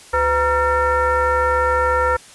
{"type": "tone with frequency modulation", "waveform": "sine", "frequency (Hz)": 937, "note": "A#5", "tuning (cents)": 9, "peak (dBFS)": -14, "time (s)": [0.13, 2.17], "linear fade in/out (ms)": 10, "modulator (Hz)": 433, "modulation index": 1.6, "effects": ["white hiss -43 dBFS RMS until 2.34 s", "resampled to 24000 Hz"]}